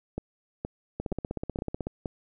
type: two click trains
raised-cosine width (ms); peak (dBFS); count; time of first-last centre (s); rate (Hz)
2; -18 / -18; 15 / 5; 1-1.87 / 0.18-2.058; 16.1 / 2.13
effects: none